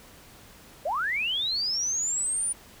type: linear sweep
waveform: sine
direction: up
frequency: 523.3 to 9590 Hz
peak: -25 dBFS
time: 0.85-2.53 s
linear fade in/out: 10 ms
effects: pink hiss -51 dBFS RMS until 2.8 s